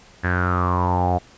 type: tone with low-pass filter sweep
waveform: sawtooth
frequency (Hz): 89.8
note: F2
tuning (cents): +49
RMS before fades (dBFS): -20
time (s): 0.23-1.19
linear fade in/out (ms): 20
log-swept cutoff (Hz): 1700 to 710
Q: 9.3
effects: pink hiss -49 dBFS RMS until 1.37 s + resampled to 16000 Hz